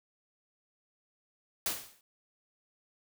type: noise with exponential decay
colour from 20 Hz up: white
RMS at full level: -29 dBFS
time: 1.66-2.01 s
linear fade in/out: 2 ms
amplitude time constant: 74 ms
effects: none